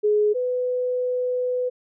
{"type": "tone pair in turn", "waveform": "sine", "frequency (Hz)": [420, 499.5], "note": ["G#4", "B4"], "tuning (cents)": [19, 20], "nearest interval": "minor third", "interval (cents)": 301, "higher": "second", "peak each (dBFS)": [-16, -21], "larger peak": "first", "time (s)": [[0.03, 0.34], [0.34, 1.7]], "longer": "second", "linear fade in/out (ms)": 20, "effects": []}